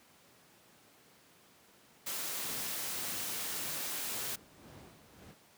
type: noise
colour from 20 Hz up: white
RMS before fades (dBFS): -38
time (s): 2.06-4.36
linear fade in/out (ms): 10
type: noise with tremolo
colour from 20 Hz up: brown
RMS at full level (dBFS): -45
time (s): 2.41-5.35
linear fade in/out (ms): 50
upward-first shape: sine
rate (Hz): 1.8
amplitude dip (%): 70
effects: pink hiss -62 dBFS RMS until 5.57 s + high-pass 150 Hz 12 dB/octave